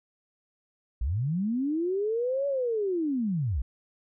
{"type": "linear two-way sweep", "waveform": "sine", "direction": "up then down", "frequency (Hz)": [50.4, 570, 50.4], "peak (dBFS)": -25, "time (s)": [1.01, 3.62], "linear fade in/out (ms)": 5, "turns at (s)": 2.47, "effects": []}